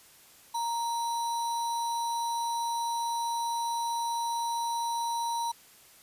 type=tone with sample-and-hold; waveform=sine; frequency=932.3 Hz; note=A#5; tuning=in tune; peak=-28 dBFS; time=0.54-5.52 s; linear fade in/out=10 ms; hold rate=4900 Hz; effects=white hiss -56 dBFS RMS until 6.02 s + resampled to 32000 Hz